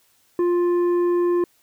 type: tone with tanh clipping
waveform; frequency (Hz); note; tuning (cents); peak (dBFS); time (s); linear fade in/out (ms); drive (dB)
triangle; 350.4; F4; +6; -18; 0.39-1.44; 2; 11
effects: white hiss -61 dBFS RMS until 1.62 s